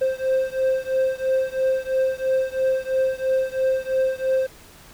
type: beating tone pair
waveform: triangle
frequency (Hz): 523.3 / 526.3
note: C5 / C5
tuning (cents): 0 / +10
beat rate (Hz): 3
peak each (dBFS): -20 / -21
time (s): 0.01-4.47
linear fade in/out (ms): 10
effects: pink hiss -47 dBFS RMS until 4.93 s

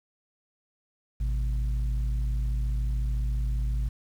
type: tone pair together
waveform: sine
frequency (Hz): 53.86 / 128.1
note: A1 / C3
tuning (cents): -36 / -36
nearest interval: octave + minor third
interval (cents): 1500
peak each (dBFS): -23 / -32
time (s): 1.2-3.89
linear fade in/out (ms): 10
effects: tanh soft clip ceiling -22 dBFS + 9-bit

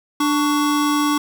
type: tone pair together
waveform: square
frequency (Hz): 295 / 1121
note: D4 / C#6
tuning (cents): +8 / +19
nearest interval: octave + major seventh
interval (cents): 2311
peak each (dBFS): -18 / -22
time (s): 0.2-1.18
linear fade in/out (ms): 5
effects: 8-bit

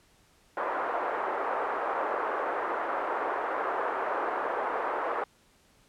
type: band-pass noise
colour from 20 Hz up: white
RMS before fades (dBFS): -31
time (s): 0.57-5.24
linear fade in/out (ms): 2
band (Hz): 390 to 1300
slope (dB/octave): 24
effects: pink hiss -63 dBFS RMS until 5.88 s + low-pass 11000 Hz 12 dB/octave

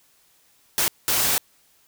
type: noise bursts at uneven times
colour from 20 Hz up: white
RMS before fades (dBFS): -21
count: 2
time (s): 0.78-0.88 / 1.08-1.38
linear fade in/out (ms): 0
effects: white hiss -60 dBFS RMS until 1.87 s

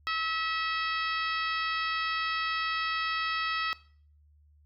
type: harmonic tone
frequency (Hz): 647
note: E5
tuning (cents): -32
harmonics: 2 / 3 / 4 / 5 / 6 / 7 / 8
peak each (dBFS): -31 / -35 / -37 / -39 / -41 / -42 / -43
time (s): 0.07-3.73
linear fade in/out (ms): 0
effects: noise-tail reverb RT60 0.5 s tail -19 dB re dry + added 74 Hz sine -58 dBFS peak until 4.65 s

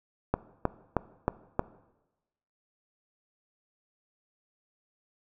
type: click train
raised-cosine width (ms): 1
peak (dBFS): -10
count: 5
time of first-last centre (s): 0.34-1.594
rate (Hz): 3.19
effects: noise-tail reverb RT60 1.0 s tail -18 dB re dry

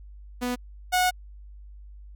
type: tone pair in turn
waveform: sawtooth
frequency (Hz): 246.9 / 730.9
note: B3 / F#5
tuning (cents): 0 / -21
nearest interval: octave + perfect fifth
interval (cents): 1879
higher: second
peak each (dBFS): -22 / -16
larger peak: second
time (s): 0.41-0.56 / 0.92-1.11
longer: second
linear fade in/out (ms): 20
effects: added 50 Hz sine -42 dBFS peak until 2.15 s

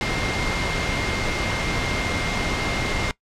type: tone in noise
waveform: sine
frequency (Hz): 2117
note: C7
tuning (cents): +20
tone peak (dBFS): -30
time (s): 0.01-3.11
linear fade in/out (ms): 0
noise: pink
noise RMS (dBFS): -24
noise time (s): 0.01-3.11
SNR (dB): -9
effects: noise-tail reverb RT60 0.1 s tail -20 dB re dry + low-pass 5000 Hz 12 dB/octave

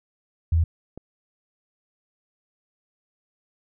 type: tone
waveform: sine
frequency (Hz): 82.41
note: E2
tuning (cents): 0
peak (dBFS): -16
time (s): 0.52-0.64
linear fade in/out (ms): 5
type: click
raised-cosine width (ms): 2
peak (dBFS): -24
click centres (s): 0.976
effects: none

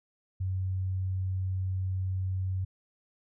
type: tone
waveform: sine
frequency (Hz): 93.8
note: F#2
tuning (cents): +24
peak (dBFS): -28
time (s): 0.4-2.65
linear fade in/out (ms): 10
effects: none

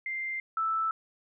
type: tone pair in turn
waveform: sine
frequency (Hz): 2093 / 1318.5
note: C7 / E6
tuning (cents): 0 / 0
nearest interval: minor sixth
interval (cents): 800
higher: first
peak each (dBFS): -31 / -26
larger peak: second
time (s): 0.06-0.4 / 0.57-0.91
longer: neither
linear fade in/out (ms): 2
effects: none

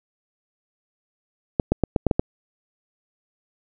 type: clicks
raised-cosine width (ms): 2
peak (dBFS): -4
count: 7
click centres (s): 1.598 / 1.72 / 1.837 / 1.962 / 2.067 / 2.112 / 2.195
effects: none

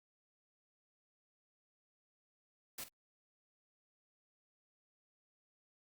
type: noise with echo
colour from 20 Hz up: white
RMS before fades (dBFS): -44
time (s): 2.78-2.84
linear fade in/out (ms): 5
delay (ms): 47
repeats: 1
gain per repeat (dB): -13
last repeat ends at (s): 2.887
effects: Opus 48 kbps

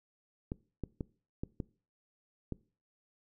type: clicks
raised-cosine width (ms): 3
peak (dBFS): -23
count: 6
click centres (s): 0.519 / 0.837 / 1.008 / 1.435 / 1.602 / 2.523
effects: noise-tail reverb RT60 0.4 s tail -22 dB re dry

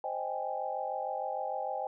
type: chord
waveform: sine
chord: Ab major seventh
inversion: first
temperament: equal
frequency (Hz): 523.3 / 622.3 / 784 / 830.6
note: C5 / Eb5 / G5 / Ab5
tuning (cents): 0 / 0 / 0 / 0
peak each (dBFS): -39 / -39 / -36 / -39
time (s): 0.04-1.87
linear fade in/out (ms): 2
effects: none

